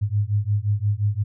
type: beating tone pair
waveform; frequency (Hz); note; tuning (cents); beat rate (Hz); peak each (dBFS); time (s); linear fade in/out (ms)
sine; 100.8 / 106.5; G2 / G#2; +49 / +44; 5.7; -22; 0.01-1.24; 20
effects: none